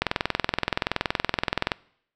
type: click train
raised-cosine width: 0.3 ms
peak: -5 dBFS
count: 37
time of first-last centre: 0.02-1.718 s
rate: 21.2 Hz
effects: noise-tail reverb RT60 0.7 s tail -24 dB re dry